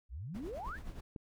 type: exponential sweep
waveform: sine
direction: up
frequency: 51.5 to 1938 Hz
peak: -40 dBFS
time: 0.09-0.79 s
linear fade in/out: 50 ms
type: noise with tremolo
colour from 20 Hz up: brown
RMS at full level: -43 dBFS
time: 0.34-1.01 s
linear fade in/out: 10 ms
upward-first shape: triangle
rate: 9.6 Hz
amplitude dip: 65%
type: click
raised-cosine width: 3 ms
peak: -31 dBFS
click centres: 1.162 s
effects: none